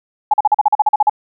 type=tone bursts; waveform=sine; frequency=843 Hz; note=G#5; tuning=26 cents sharp; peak=-7 dBFS; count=12; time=0.31-1.097 s; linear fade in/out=5 ms; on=28 ms; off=41 ms; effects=none